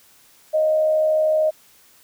sine tone with frequency modulation, 622.3 Hz, D#5, in tune, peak -15 dBFS, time 0.53-1.51 s, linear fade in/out 20 ms, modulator 73.3 Hz, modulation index 0.24, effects white hiss -53 dBFS RMS until 2.03 s

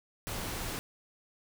pink noise, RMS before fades -37 dBFS, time 0.27-0.79 s, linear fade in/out 0 ms, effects none

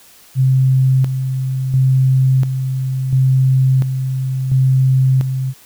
sine tone with tremolo, 131.4 Hz, C3, 8 cents sharp, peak -9 dBFS, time 0.35-5.54 s, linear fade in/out 50 ms, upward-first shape square, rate 0.72 Hz, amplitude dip 55%, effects white hiss -45 dBFS RMS until 5.65 s

